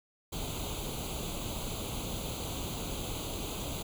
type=noise with comb filter; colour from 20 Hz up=pink; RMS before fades=-37 dBFS; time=0.32-3.83 s; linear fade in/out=10 ms; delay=0.28 ms; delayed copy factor=+0.85; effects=none